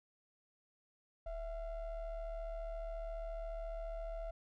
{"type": "ring-modulated tone", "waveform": "triangle", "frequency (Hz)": 349.2, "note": "F4", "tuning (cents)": 0, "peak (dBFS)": -35, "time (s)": [1.26, 4.31], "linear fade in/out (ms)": 5, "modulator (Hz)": 312, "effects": []}